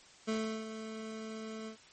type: tone with ADSR envelope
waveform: 25% pulse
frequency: 220 Hz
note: A3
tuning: in tune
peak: -27 dBFS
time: 0.27-1.77 s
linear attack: 19 ms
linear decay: 350 ms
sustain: -10 dB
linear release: 91 ms
effects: white hiss -58 dBFS RMS until 1.92 s + MP3 32 kbps